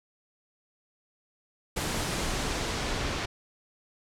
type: noise with low-pass filter sweep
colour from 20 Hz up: pink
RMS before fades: -31 dBFS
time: 1.76-3.26 s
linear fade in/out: 10 ms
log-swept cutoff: 11000 to 5000 Hz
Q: 0.8
effects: none